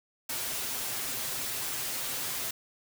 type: noise with comb filter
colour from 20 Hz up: white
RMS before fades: -34 dBFS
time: 0.29-2.51 s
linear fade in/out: 5 ms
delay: 7.7 ms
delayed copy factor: +0.65
effects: none